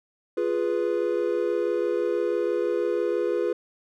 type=chord; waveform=triangle; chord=F diminished; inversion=none; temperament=equal; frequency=349.2 / 415.3 / 493.9 Hz; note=F4 / Ab4 / Cb5; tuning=0 / 0 / 0 cents; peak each=-25 dBFS; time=0.37-3.53 s; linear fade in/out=5 ms; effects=none